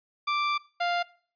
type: tone pair in turn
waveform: sawtooth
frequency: 1174.7 / 698.5 Hz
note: D6 / F5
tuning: 0 / 0 cents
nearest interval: major sixth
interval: 900 cents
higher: first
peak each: -21 dBFS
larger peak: neither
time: 0.27-0.58 / 0.8-1.03 s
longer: first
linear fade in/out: 10 ms
effects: noise-tail reverb RT60 0.5 s tail -22 dB re dry + resampled to 11025 Hz